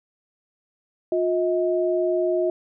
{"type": "tone pair together", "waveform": "sine", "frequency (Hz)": [356.9, 636], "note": ["F4", "D#5"], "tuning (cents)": [38, 38], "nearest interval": "minor seventh", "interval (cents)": 1000, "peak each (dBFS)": [-21, -23], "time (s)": [1.12, 2.5], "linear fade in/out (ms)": 2, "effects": []}